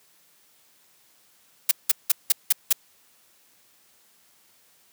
blue noise bursts, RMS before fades -17 dBFS, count 6, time 1.69-2.728 s, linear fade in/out 5 ms, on 23 ms, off 180 ms, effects white hiss -60 dBFS RMS until 4.92 s + high-pass 100 Hz 12 dB/octave

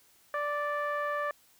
sawtooth tone with low-pass filter, 586 Hz, D5, 4 cents flat, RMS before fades -32 dBFS, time 0.34-1.31 s, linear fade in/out 2 ms, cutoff 1500 Hz, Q 9.4, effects white hiss -63 dBFS RMS until 1.59 s

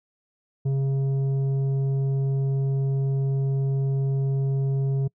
sine tone with tanh clipping, 136.2 Hz, C#3, 30 cents flat, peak -22 dBFS, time 0.65-5.08 s, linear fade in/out 10 ms, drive 7 dB, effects noise-tail reverb RT60 0.1 s tail -26 dB re dry

